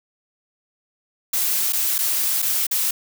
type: noise with dropouts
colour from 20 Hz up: blue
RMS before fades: -21 dBFS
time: 1.33-2.91 s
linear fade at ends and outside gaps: 5 ms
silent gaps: 1.724-1.731 / 1.982-1.987 / 2.42-2.424 / 2.668-2.711 s
effects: none